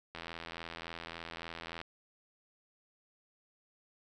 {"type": "click train", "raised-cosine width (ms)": 0.3, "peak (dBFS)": -26, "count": 140, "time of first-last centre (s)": [0.15, 1.815], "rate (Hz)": 83.5, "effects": []}